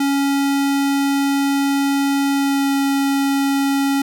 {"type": "tone with pitch glide", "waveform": "square", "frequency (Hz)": [278.4, 276.6], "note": ["C#4", "C#4"], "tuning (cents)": [8, -4], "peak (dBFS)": -16, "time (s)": [0, 4.02], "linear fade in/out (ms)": 5, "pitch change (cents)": -12, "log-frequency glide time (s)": [2.32, 2.74], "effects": []}